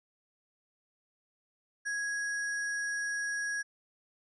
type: tone with sample-and-hold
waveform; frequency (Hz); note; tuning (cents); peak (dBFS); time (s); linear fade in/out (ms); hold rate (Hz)
sine; 1661.2; G#6; 0; -31; 1.85-3.63; 20; 7350
effects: resampled to 22050 Hz